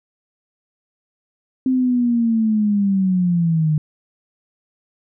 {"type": "linear sweep", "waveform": "sine", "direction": "down", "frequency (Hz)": [261.6, 150.4], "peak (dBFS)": -14, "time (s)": [1.66, 3.78], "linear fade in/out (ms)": 2, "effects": []}